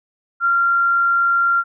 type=tone; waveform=sine; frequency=1382 Hz; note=F6; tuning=19 cents flat; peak=-13 dBFS; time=0.4-1.64 s; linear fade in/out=50 ms; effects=none